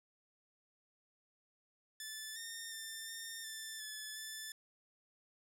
10% pulse tone with pitch steps, 1749 / 1827 / 1789 / 1818 / 1769 / 1727 / 1752 Hz, A6 / A#6 / A6 / A#6 / A6 / A6 / A6, -11 / -35 / +28 / -44 / +9 / -33 / -8 cents, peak -35 dBFS, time 2-4.52 s, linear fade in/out 2 ms, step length 360 ms, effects none

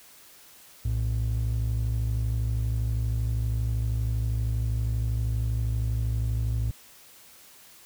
triangle ring-modulated tone, 86.6 Hz, F2, 14 cents flat, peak -18 dBFS, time 0.85-6.71 s, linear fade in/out 0 ms, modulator 26.3 Hz, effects tanh soft clip ceiling -17 dBFS + white hiss -52 dBFS RMS until 7.85 s

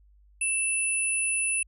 sine tone pair together, 2651 / 10009 Hz, E7 / D#9, +9 / +9 cents, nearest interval octave + major seventh, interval 2300 cents, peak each -28 / -26 dBFS, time 0.41-1.63 s, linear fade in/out 5 ms, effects added 50 Hz sine -55 dBFS peak until 1.67 s

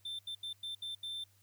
triangle tone bursts at uneven times, 3560 Hz, A7, 20 cents sharp, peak -37 dBFS, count 6, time 0.05-0.19 / 0.27-0.35 / 0.43-0.53 / 0.63-0.75 / 0.82-0.95 / 1.03-1.24 s, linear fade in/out 5 ms, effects added 99 Hz sine -67 dBFS peak until 1.42 s + white hiss -70 dBFS RMS until 1.42 s

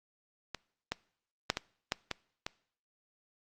clicks, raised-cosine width 0.2 ms, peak -20 / -14 / -9 / -15 / -12 / -15 / -18 dBFS, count 7, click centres 0.547 / 0.92 / 1.501 / 1.571 / 1.921 / 2.113 / 2.465 s, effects noise-tail reverb RT60 0.6 s tail -22 dB re dry + Opus 48 kbps

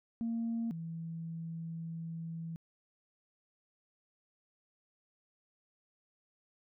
sine tone pair in turn, 230.1 / 164.64 Hz, A#3 / E3, -22 / -2 cents, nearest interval tritone, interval 580 cents, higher first, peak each -31 / -38 dBFS, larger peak first, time 0.21-0.71 / 0.71-2.56 s, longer second, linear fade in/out 0 ms, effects tanh soft clip ceiling -29 dBFS

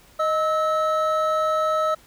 triangle tone pair together, 623.3 / 1300 Hz, D#5 / E6, +3 / -24 cents, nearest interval octave + minor second, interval 1273 cents, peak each -20 dBFS, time 0.19-1.95 s, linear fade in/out 10 ms, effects pink hiss -53 dBFS RMS until 2.06 s

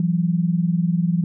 sine tone pair together, 168.9 / 189 Hz, E3 / F#3, +42 / +37 cents, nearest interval major second, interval 195 cents, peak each -18 / -22 dBFS, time 0-1.24 s, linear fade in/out 2 ms, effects none

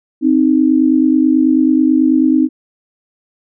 sine tone pair together, 261.9 / 311.1 Hz, C4 / D#4, +2 / 0 cents, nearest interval minor third, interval 298 cents, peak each -11 dBFS, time 0.21-2.49 s, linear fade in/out 50 ms, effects none

